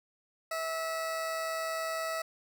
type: tone with amplitude modulation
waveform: 20% pulse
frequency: 650 Hz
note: E5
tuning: 24 cents flat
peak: -26 dBFS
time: 0.51-2.22 s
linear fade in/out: 5 ms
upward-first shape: sine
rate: 146 Hz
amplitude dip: 30%
effects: none